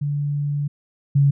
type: tone pair in turn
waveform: sine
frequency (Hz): 144.7 / 140.74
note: D3 / C#3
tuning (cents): -25 / +27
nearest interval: unison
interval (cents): 48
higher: first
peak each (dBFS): -20 / -12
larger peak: second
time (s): 0.01-0.68 / 1.15-1.31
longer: first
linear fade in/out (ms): 10
effects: none